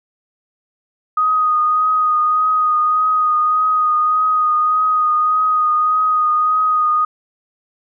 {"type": "tone with vibrato", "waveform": "sine", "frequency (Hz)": 1244.5, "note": "D#6", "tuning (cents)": 0, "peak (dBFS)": -12, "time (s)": [1.17, 7.05], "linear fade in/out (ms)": 5, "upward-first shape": "triangle", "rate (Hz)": 1.7, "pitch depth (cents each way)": 24, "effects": []}